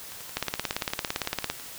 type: two click trains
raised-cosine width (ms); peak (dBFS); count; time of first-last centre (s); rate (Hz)
0.2; -9 / -24; 21 / 18; 0.37-1.5 / 0.12-1.598; 17.7 / 11.5
effects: white hiss -42 dBFS RMS until 1.78 s